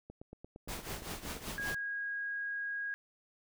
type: click train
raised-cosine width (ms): 2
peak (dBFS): -34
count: 15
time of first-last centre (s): 0.1-1.713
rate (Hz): 8.68
type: noise with tremolo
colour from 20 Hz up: pink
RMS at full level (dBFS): -39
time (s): 0.68-1.75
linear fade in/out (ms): 5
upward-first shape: triangle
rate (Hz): 5.2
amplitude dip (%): 80
type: tone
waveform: sine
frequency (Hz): 1641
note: G#6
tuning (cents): -21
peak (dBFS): -35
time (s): 1.58-2.94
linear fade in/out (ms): 0
effects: none